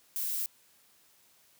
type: noise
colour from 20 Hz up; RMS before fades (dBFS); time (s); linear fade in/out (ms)
violet; -33; 0.16-0.46; 0
effects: white hiss -64 dBFS RMS until 1.59 s + high-pass 60 Hz 12 dB/octave